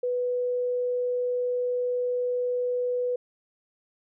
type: tone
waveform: sine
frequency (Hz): 493.9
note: B4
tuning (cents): 0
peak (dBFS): -24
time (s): 0.03-3.16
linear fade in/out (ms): 5
effects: none